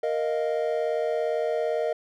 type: chord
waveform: triangle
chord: Bb suspended fourth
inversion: none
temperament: just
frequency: 466.2 / 621.6 / 699.2 Hz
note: Bb4 / Eb5 / F5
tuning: 0 / -2 / +2 cents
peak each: -25 / -25 / -31 dBFS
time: 0.03-1.93 s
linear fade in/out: 5 ms
effects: none